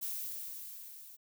violet noise with level ramp, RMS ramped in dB -37 to -53 dBFS, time 0.01-1.17 s, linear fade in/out 20 ms, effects none

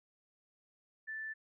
sine tone, 1760 Hz, A6, in tune, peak -39 dBFS, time 1.07-1.34 s, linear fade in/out 20 ms, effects none

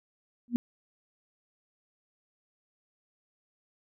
sine tone with exponential growth, 240 Hz, B3, 49 cents flat, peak -18 dBFS, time 0.48-0.56 s, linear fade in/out 0 ms, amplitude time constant 16 ms, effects none

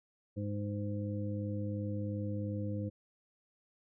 harmonic tone, 102.8 Hz, G#2, 17 cents flat, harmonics 1 / 2 / 3 / 5, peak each -36 / -40 / -42 / -44 dBFS, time 0.36-2.9 s, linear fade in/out 20 ms, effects none

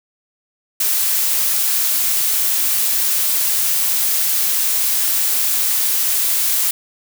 blue noise, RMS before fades -17 dBFS, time 0.8-6.71 s, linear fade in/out 5 ms, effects none

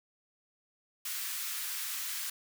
white high-pass noise, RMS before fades -37 dBFS, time 1.05-2.3 s, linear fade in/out 5 ms, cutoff 1200 Hz, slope 24 dB/octave, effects none

